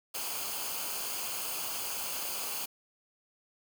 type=noise with comb filter; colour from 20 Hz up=white; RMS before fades=-36 dBFS; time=0.14-2.66 s; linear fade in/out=10 ms; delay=0.53 ms; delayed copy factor=-0.6; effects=none